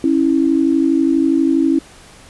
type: tone pair together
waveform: sine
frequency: 274.3 / 326.6 Hz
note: C#4 / E4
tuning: -18 / -16 cents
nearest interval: minor third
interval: 302 cents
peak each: -14 dBFS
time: 0.04-1.79 s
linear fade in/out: 2 ms
effects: pink hiss -42 dBFS RMS until 2.29 s + resampled to 24000 Hz